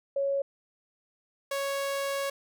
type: tone pair in turn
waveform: sine / sawtooth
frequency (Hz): 554.4 / 554.4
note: C#5 / C#5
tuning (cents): 0 / 0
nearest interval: unison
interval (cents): 0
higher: neither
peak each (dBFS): -25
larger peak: neither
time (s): 0.16-0.42 / 1.51-2.3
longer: second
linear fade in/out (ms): 5
effects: none